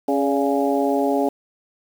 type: harmonic tone with a mistuned harmonic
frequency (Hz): 138.59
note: C#3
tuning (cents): 0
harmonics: 2 / 3 / 4 / 5 / 6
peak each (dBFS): -21 / -23 / -24 / -25 / -26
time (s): 0.08-1.29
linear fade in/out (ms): 5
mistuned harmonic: 4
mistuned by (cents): +64
effects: 7-bit